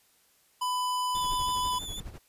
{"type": "tone", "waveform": "square", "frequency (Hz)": 999, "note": "B5", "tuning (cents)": 20, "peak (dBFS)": -28, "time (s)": [0.61, 1.79], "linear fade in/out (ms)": 10}
{"type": "noise with tremolo", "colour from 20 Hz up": "brown", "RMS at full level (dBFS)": -38, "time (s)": [1.14, 2.19], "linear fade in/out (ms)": 20, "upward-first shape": "sine", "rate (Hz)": 12, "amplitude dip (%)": 70}
{"type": "tone with vibrato", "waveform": "sawtooth", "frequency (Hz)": 3470, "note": "A7", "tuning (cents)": -25, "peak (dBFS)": -34, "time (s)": [1.15, 2], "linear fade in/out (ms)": 2, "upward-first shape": "sine", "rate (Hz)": 6.2, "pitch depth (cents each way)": 37}
{"effects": ["white hiss -65 dBFS RMS until 2.28 s", "resampled to 32000 Hz"]}